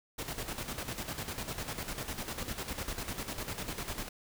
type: noise with tremolo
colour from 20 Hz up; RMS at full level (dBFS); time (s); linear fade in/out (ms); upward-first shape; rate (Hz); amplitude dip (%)
pink; -37; 0.18-4.09; 10; square; 10; 60
effects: none